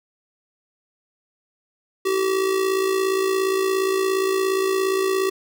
square tone with amplitude modulation, 383 Hz, G4, 40 cents flat, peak -17 dBFS, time 2.05-5.3 s, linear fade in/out 10 ms, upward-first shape sine, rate 57.2 Hz, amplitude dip 55%, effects none

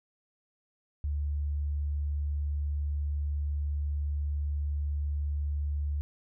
sine tone, 72.9 Hz, D2, 12 cents flat, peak -28 dBFS, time 1.04-6.01 s, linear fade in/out 0 ms, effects none

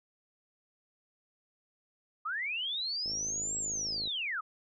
sine linear two-way sweep, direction up then down, 1182 to 7710 to 1182 Hz, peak -32 dBFS, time 2.25-4.41 s, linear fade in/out 10 ms, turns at 3.58 s
click train, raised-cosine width 2 ms, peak -35 dBFS, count 55, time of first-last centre 3.06-4.075 s, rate 53.2 Hz
effects none

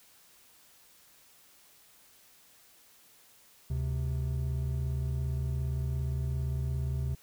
triangle tone pair together, 73.42 / 130.82 Hz, D2 / C3, 0 / 0 cents, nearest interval minor seventh, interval 1000 cents, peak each -30 / -30 dBFS, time 3.7-7.15 s, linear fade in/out 5 ms, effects white hiss -60 dBFS RMS until 7.22 s

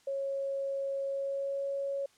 sine tone with pitch glide, 549 to 554.7 Hz, C#5 to C#5, -17 to +1 cents, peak -31 dBFS, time 0.07-2.06 s, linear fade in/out 5 ms, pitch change +18 cents, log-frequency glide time 1.05-1.66 s, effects white hiss -65 dBFS RMS until 2.17 s + low-pass 8000 Hz 12 dB/octave

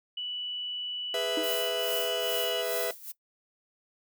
sine tone with pitch glide, 2960 to 2940 Hz, F#7 to F#7, 0 to -12 cents, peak -32 dBFS, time 0.17-2.62 s, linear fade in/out 5 ms, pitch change -12 cents, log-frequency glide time 2.28-2.41 s
45% pulse chord, E major, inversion first, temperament just, 412 / 494.4 / 659.3 Hz, G#4 / B4 / E5, -14 / +2 / 0 cents, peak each -37 / -33 / -32 dBFS, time 1.14-2.91 s, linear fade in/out 2 ms
triangle tone with exponential decay, 316.4 Hz, D#4, 29 cents sharp, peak -24 dBFS, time 1.37-1.54 s, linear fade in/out 5 ms, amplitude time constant 36 ms
violet noise with tremolo, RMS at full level -34 dBFS, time 1.43-3.12 s, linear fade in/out 10 ms, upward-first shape sine, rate 2.4 Hz, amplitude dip 85%
effects noise-tail reverb RT60 0.1 s tail -19 dB re dry

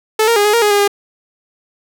sawtooth tone with pitch steps, 435.7 / 464.7 / 410.4 / 418.8 / 467.1 / 416.5 / 407.8 / 405.4 Hz, A4 / A#4 / G#4 / G#4 / A#4 / G#4 / G#4 / G#4, -17 / -5 / -21 / +15 / +3 / +5 / -32 / -42 cents, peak -6 dBFS, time 0.19-0.878 s, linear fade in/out 5 ms, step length 86 ms, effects none

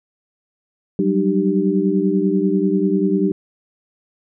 sine tone cluster, 186.7 / 196.9 / 303.8 / 389.1 Hz, F#3 / G3 / D#4 / G4, +16 / +8 / -41 / -13 cents, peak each -20 dBFS, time 0.99-3.32 s, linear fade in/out 2 ms, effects none

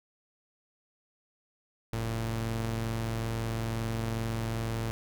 sawtooth tone pair together, 45.3 / 113.6 Hz, F#1 / A#2, -36 / -44 cents, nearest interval octave + major third, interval 1592 cents, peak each -34 / -27 dBFS, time 1.93-4.91 s, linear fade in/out 0 ms, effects none

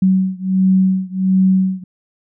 sine beating tone pair, 187.9 / 189.3 Hz, F#3 / F#3, +27 / +40 cents, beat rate 1.4 Hz, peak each -14 / -15 dBFS, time 0.02-1.84 s, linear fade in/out 5 ms, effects none

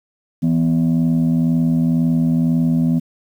sine tone pair together, 164.92 / 246.9 Hz, E3 / B3, +1 / 0 cents, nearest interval perfect fifth, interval 699 cents, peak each -14 dBFS, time 0.42-3 s, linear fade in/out 20 ms, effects tanh soft clip ceiling -10 dBFS + 8-bit

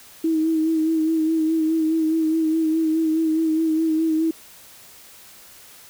sine tone with vibrato, 319.4 Hz, D#4, 45 cents sharp, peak -17 dBFS, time 0.24-4.31 s, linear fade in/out 5 ms, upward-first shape sine, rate 4.8 Hz, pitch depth 34 cents each way, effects white hiss -46 dBFS RMS until 5.89 s

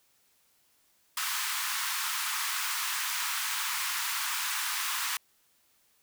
pink high-pass noise, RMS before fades -32 dBFS, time 1.17-5.17 s, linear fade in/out 2 ms, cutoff 970 Hz, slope 48 dB/octave, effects white hiss -68 dBFS RMS until 6.02 s

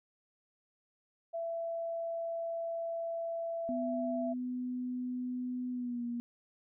sine tone, 668 Hz, E5, 23 cents sharp, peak -34 dBFS, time 1.33-4.34 s, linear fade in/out 20 ms
sine tone with pitch glide, 250 to 238.6 Hz, B3 to A#3, +21 to +41 cents, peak -34 dBFS, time 3.69-6.2 s, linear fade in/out 0 ms, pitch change -80 cents, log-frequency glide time 5.71-6.04 s
effects none

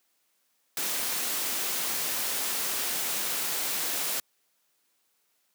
white noise, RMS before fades -30 dBFS, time 0.77-4.2 s, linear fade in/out 2 ms, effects white hiss -72 dBFS RMS until 5.54 s + high-pass 200 Hz 12 dB/octave

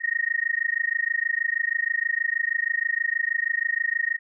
sine tone with amplitude modulation, 1864.7 Hz, A#6, in tune, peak -18 dBFS, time 0-4.19 s, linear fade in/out 50 ms, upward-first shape sine, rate 26.3 Hz, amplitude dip 100%, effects none

